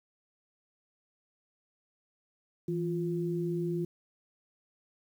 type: tone pair together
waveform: sine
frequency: 165.42 / 349.2 Hz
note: E3 / F4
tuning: +6 / 0 cents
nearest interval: octave + minor second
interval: 1294 cents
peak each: -32 / -32 dBFS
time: 2.68-3.85 s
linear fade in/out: 5 ms
effects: 10-bit